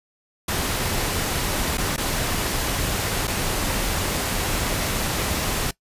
pink noise with dropouts, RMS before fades -24 dBFS, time 0.48-5.71 s, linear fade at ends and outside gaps 5 ms, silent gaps 1.773-1.78 / 1.964-1.978 / 3.272-3.277 s, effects noise-tail reverb RT60 0.1 s tail -20 dB re dry + resampled to 32000 Hz

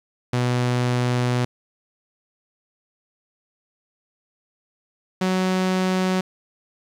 sawtooth tone pair in turn, 123.47 / 186.01 Hz, B2 / F#3, 0 / +9 cents, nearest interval perfect fifth, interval 709 cents, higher second, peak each -15 dBFS, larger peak neither, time 0.33-1.45 / 5.21-6.21 s, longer first, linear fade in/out 5 ms, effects low-pass 7000 Hz 12 dB/octave + 9-bit

